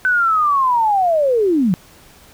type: linear sweep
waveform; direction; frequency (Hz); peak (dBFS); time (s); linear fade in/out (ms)
sine; down; 1523 to 164.81; -12; 0.05-1.74; 0
effects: pink hiss -46 dBFS RMS until 2.33 s